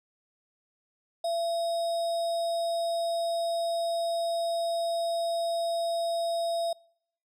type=tone with sample-and-hold; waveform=sine; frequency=675 Hz; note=E5; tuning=41 cents sharp; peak=-26 dBFS; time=1.24-6.73 s; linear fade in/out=5 ms; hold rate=4410 Hz; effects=noise-tail reverb RT60 0.7 s tail -26 dB re dry + low-pass 9000 Hz 12 dB/octave